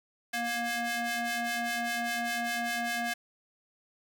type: ring-modulated tone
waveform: sawtooth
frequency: 471 Hz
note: A#4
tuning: 18 cents sharp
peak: -23 dBFS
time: 0.33-3.14 s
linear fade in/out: 10 ms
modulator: 1180 Hz
effects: 10-bit